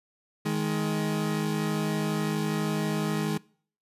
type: tone pair together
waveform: 30% pulse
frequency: 157.55 / 209.7 Hz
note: D#3 / G#3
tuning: +22 / +17 cents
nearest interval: perfect fourth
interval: 495 cents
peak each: -26 dBFS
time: 0.45-3.38 s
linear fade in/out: 10 ms
effects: noise-tail reverb RT60 0.5 s tail -23 dB re dry + resampled to 32000 Hz